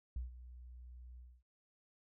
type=tone with ADSR envelope; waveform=sine; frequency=61.4 Hz; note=B1; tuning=9 cents flat; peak=-36 dBFS; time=0.16-1.43 s; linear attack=3 ms; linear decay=140 ms; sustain=-14 dB; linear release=250 ms; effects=none